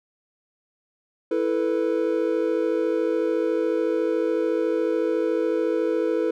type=chord; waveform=triangle; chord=E suspended fourth; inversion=none; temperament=equal; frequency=329.6 / 440 / 493.9 Hz; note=E4 / A4 / B4; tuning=0 / 0 / 0 cents; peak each=-23 dBFS; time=1.31-6.31 s; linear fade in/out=5 ms; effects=none